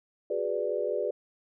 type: chord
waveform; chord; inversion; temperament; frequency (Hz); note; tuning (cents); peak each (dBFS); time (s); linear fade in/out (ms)
sine; G# half-diminished seventh; third; equal; 370 / 415.3 / 493.9 / 587.3; F#4 / G#4 / B4 / D5; 0 / 0 / 0 / 0; -35 / -32 / -32 / -32; 0.3-1.11; 5
effects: none